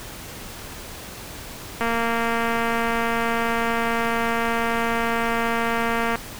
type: click train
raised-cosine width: 0.5 ms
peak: -9 dBFS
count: 1005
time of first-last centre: 1.81-6.156 s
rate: 231 Hz
effects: pink hiss -37 dBFS RMS until 6.39 s